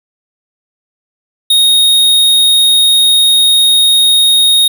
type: tone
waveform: square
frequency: 3729 Hz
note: A#7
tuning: in tune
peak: -6 dBFS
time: 1.5-4.68 s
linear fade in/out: 5 ms
effects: none